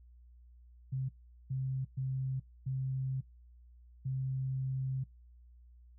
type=tone bursts at uneven times; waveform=sine; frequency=132 Hz; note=C3; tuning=16 cents sharp; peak=-32 dBFS; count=5; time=0.92-1.09 / 1.5-1.85 / 1.97-2.4 / 2.66-3.21 / 4.05-5.04 s; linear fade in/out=10 ms; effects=noise-tail reverb RT60 0.2 s tail -23 dB re dry + added 60 Hz sine -55 dBFS peak until 5.98 s